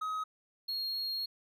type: tone pair in turn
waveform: triangle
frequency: 1267 / 4276 Hz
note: D#6 / C8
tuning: +31 / +37 cents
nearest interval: octave + major sixth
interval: 2106 cents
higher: second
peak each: -31 / -32 dBFS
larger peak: first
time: 0.01-0.24 / 0.68-1.26 s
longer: second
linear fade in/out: 10 ms
effects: none